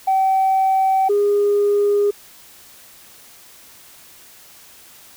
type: tone pair in turn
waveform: sine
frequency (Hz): 767 / 408.9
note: G5 / G#4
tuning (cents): -38 / -27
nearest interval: major seventh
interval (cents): 1089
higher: first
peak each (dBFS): -12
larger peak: neither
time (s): 0.07-1.09 / 1.09-2.11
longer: neither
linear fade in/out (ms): 10
effects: tanh soft clip ceiling -10 dBFS + white hiss -45 dBFS RMS until 5.16 s